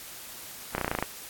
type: slowing click train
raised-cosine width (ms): 0.5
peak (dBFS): -12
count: 9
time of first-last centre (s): 0.75-1.026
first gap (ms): 31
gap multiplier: 1.03
effects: white hiss -43 dBFS RMS until 1.29 s + AAC 64 kbps